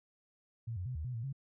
sine tone with pitch steps, 114.9 / 90.2 / 126.8 / 77.1 / 125.4 / 114 / 135.9 Hz, A#2 / F#2 / B2 / D#2 / B2 / A#2 / C#3, -25 / -44 / +46 / -15 / +27 / -38 / -34 cents, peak -36 dBFS, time 0.67-1.328 s, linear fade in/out 10 ms, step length 94 ms, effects none

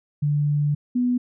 sine tone pair in turn, 146.7 / 246.7 Hz, D3 / B3, -2 / -2 cents, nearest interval major sixth, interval 900 cents, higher second, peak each -18 dBFS, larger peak neither, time 0.22-0.75 / 0.95-1.18 s, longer first, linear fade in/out 10 ms, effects none

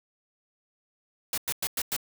white noise bursts, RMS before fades -29 dBFS, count 5, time 1.33-1.965 s, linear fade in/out 2 ms, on 47 ms, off 100 ms, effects none

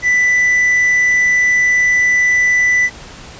triangle tone with quantisation, 1985 Hz, B6, 8 cents sharp, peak -8 dBFS, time 0.02-2.9 s, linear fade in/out 50 ms, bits 6, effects pink hiss -35 dBFS RMS until 3.39 s + resampled to 16000 Hz

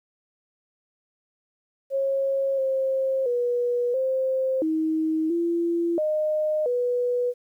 sine tone with pitch steps, 544 / 532 / 485.3 / 525 / 316.8 / 340 / 614 / 490.5 Hz, C#5 / C5 / B4 / C5 / D#4 / F4 / D#5 / B4, -33 / +29 / -30 / +6 / +31 / -46 / -23 / -12 cents, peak -21 dBFS, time 1.9-7.34 s, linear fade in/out 50 ms, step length 680 ms, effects 10-bit

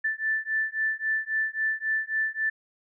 sine beating tone pair, 1760 / 1763.7 Hz, A6 / A6, 0 / +4 cents, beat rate 3.7 Hz, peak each -28 dBFS, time 0.04-2.5 s, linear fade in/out 10 ms, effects none

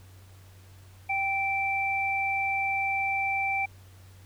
sine tone pair together, 784 / 2340 Hz, G5 / D7, 0 / -7 cents, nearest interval octave + perfect fifth, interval 1893 cents, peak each -29 / -27 dBFS, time 1.09-3.66 s, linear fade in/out 10 ms, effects added 94 Hz sine -49 dBFS peak until 4.25 s + pink hiss -58 dBFS RMS until 4.25 s

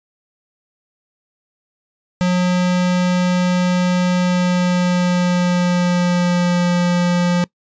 square tone with pitch glide, 180 to 176.19 Hz, F#3 to F3, -47 to +16 cents, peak -14 dBFS, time 2.21-7.44 s, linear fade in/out 0 ms, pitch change -37 cents, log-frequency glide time 4.19-6.69 s, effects noise-tail reverb RT60 0.1 s tail -23 dB re dry + resampled to 16000 Hz

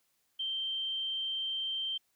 sine tone, 3136 Hz, G7, in tune, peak -32 dBFS, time 0.39-1.98 s, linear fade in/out 10 ms, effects white hiss -75 dBFS RMS until 2.15 s

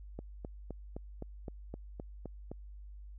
click train, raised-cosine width 2 ms, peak -28 dBFS, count 10, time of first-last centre 0.19-2.516 s, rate 3.87 Hz, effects added 50 Hz sine -46 dBFS peak until 3.18 s

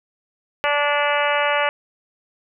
harmonic tone, 290.7 Hz, D4, 18 cents flat, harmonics 2 / 3 / 4 / 5 / 6 / 7 / 8 / 9 / 10, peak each -22 / -24 / -25 / -26 / -27 / -27 / -28 / -29 / -29 dBFS, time 0.64-1.69 s, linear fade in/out 0 ms, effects none

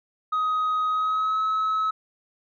sine tone with pitch glide, 1257 to 1289.4 Hz, D#6 to E6, +17 to -39 cents, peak -19 dBFS, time 0.32-1.91 s, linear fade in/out 10 ms, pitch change +44 cents, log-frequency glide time 0.88-1.4 s, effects tanh soft clip ceiling -20 dBFS

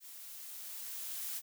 blue noise with level ramp, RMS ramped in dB -51 to -39 dBFS, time 0-1.42 s, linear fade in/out 50 ms, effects none

